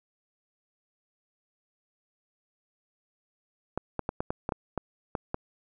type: clicks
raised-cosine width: 1 ms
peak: -15 dBFS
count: 10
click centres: 3.776 / 3.993 / 4.091 / 4.205 / 4.305 / 4.491 / 4.522 / 4.777 / 5.152 / 5.344 s
effects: none

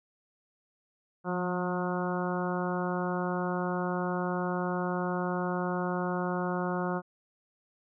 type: harmonic tone with a mistuned harmonic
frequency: 180 Hz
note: F#3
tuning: 47 cents flat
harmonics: 1 / 2 / 3 / 4 / 5 / 6 / 7 / 8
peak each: -32 / -35 / -37 / -38 / -39 / -40 / -40 / -41 dBFS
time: 1.24-7.02 s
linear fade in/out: 50 ms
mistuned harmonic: 1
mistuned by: -29 cents
effects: none

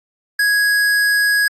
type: tone with hard clipping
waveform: sine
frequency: 1661.2 Hz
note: G#6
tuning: in tune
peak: -14 dBFS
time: 0.39-1.48 s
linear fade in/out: 5 ms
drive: 16 dB
effects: AAC 64 kbps

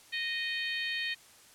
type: harmonic tone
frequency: 620 Hz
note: D#5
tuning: 6 cents flat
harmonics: 3 / 4 / 5 / 6 / 7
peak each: -35 / -37 / -39 / -41 / -42 dBFS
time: 0.12-1.15 s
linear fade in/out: 20 ms
effects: white hiss -57 dBFS RMS until 1.54 s + low-pass 11000 Hz 12 dB/octave

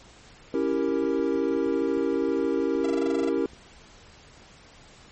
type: chord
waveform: triangle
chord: C# diminished seventh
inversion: none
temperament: equal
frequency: 277.2 / 329.6 / 392 / 466.2 Hz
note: C#4 / E4 / G4 / Bb4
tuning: 0 / 0 / 0 / 0 cents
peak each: -26 dBFS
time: 0.54-3.46 s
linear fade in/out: 2 ms
type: click train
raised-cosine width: 3 ms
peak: -36 dBFS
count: 19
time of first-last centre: 0.73-3.534 s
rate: 6.42 Hz
type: tone bursts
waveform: sawtooth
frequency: 673 Hz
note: E5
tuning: 36 cents sharp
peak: -29 dBFS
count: 11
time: 2.84-3.291 s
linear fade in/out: 5 ms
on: 21 ms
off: 22 ms
effects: pink hiss -51 dBFS RMS until 5.11 s + MP3 32 kbps

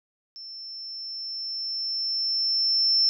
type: tone with level ramp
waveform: sine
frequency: 5350 Hz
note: E8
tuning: 25 cents sharp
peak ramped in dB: -38 to -17 dBFS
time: 0.36-3.09 s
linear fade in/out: 0 ms
effects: none

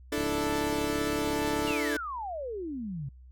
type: chord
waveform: sawtooth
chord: D suspended second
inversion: none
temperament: equal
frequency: 293.7 / 329.6 / 440 Hz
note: D4 / E4 / A4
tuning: 0 / 0 / 0 cents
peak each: -27 / -31 / -28 dBFS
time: 0.12-1.97 s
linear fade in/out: 5 ms
type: click train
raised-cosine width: 3 ms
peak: -25 dBFS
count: 54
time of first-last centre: 0.18-1.707 s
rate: 34.7 Hz
type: exponential sweep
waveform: sine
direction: down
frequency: 2908 to 128.5 Hz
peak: -33 dBFS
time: 1.67-3.09 s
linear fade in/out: 5 ms
effects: added 63 Hz sine -48 dBFS peak until 3.31 s

